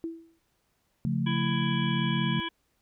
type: tone with exponential decay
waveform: sine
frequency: 329.6 Hz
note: E4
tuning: in tune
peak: -28 dBFS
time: 0.04-0.39 s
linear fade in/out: 0 ms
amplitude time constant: 74 ms
type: chord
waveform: sine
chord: Db augmented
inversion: none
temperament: equal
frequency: 138.59 / 174.61 / 220 Hz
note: Db3 / F3 / A3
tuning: 0 / 0 / 0 cents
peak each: -29 / -30 / -30 dBFS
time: 1.05-2.4 s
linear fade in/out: 0 ms
type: harmonic tone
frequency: 332.2 Hz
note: E4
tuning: 13 cents sharp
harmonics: 1 / 3 / 5 / 7 / 9 / 10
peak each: -37 / -36 / -38 / -39 / -39 / -37 dBFS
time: 1.26-2.49 s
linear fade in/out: 10 ms
effects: pink hiss -73 dBFS RMS until 2.81 s